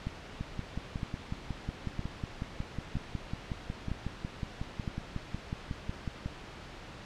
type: two click trains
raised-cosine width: 5 ms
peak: -21 / -22 dBFS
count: 6 / 33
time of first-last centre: 0.07-4.878 / 0.41-6.26 s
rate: 1.04 / 5.47 Hz
effects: pink hiss -46 dBFS RMS until 7.05 s + low-pass 4000 Hz 12 dB/octave